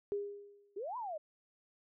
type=tone with exponential decay; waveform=sine; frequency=406.2 Hz; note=G#4; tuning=38 cents flat; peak=-31 dBFS; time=0.12-0.77 s; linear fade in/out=0 ms; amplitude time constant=140 ms
type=exponential two-way sweep; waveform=sine; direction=up then down; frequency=365.1 to 1025 to 587 Hz; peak=-38 dBFS; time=0.76-1.18 s; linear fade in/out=10 ms; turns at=0.97 s
effects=none